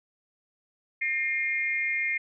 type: tone with amplitude modulation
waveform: sine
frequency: 2120 Hz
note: C7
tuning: 22 cents sharp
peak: -21 dBFS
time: 1.01-2.18 s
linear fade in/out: 10 ms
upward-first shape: sine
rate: 294 Hz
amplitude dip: 90%
effects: none